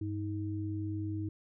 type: tone pair together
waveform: sine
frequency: 99.6 / 316.5 Hz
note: G2 / D#4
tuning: +28 / +30 cents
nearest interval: octave + minor sixth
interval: 2002 cents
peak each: -35 / -37 dBFS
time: 0.01-1.29 s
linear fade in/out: 5 ms
effects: none